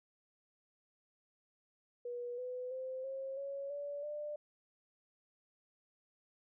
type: tone with pitch steps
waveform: sine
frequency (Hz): 484.5 / 501.3 / 518.7 / 536.7 / 555.3 / 574.5 / 594.4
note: B4 / B4 / C5 / C5 / C#5 / D5 / D5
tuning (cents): -33 / +26 / -15 / +44 / +3 / -38 / +21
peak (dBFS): -39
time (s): 2.05-4.36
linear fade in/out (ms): 5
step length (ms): 330
effects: none

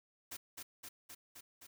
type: noise with echo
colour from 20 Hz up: white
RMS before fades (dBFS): -45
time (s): 0.31-0.37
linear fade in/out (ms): 10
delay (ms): 260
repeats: 5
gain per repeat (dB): -2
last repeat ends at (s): 1.67
effects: none

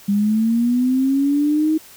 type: linear sweep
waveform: sine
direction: up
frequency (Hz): 198.9 to 317.1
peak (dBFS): -14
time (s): 0.08-1.78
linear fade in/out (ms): 10
effects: white hiss -44 dBFS RMS until 1.96 s

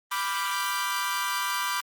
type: chord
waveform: sawtooth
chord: G dominant seventh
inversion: first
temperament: equal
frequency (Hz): 987.8 / 1174.7 / 1396.9 / 1568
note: B5 / D6 / F6 / G6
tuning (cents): 0 / 0 / 0 / 0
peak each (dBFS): -27 / -27 / -33 / -30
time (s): 0.11-1.81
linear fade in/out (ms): 10
effects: Opus 24 kbps

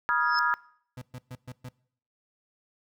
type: chord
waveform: sine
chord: F half-diminished seventh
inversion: second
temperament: equal with one note detuned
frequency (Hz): 968 / 1244.5 / 1396.9 / 1661.2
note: Cb6 / Eb6 / F6 / Ab6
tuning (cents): -35 / 0 / 0 / 0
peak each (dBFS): -28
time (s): 0.09-0.54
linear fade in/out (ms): 0
type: tone with exponential growth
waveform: sine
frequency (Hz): 5220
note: E8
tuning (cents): -18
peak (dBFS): -26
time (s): 0.2-0.39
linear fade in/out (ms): 0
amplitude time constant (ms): 41
type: tone bursts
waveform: 35% pulse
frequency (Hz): 126.1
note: B2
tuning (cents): +36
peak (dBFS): -36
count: 5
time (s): 0.97-1.69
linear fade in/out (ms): 5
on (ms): 48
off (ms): 120
effects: noise-tail reverb RT60 0.6 s tail -22 dB re dry

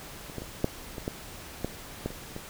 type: clicks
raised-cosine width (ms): 2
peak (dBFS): -28 / -21 / -25 / -10 / -22 / -16 / -15 / -16 / -29 / -23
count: 10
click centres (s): 0.298 / 0.383 / 0.42 / 0.644 / 0.982 / 1.079 / 1.646 / 2.06 / 2.105 / 2.364
effects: pink hiss -44 dBFS RMS until 2.49 s

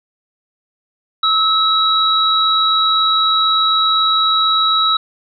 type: tone pair together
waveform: sine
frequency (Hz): 1296 / 3871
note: E6 / B7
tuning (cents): -30 / -35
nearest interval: octave + perfect fifth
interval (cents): 1895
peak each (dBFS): -14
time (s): 1.23-4.97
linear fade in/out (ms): 5
effects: none

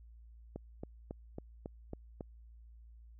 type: click train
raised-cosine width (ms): 2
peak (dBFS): -28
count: 7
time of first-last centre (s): 0.56-2.208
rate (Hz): 3.64
effects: added 57 Hz sine -53 dBFS peak until 3.19 s

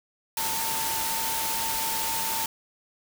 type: tone in noise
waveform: sine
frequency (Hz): 899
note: A5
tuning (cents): +37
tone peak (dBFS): -32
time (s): 0.37-2.46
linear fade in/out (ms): 2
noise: white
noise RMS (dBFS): -29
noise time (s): 0.37-2.46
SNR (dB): -6
effects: none

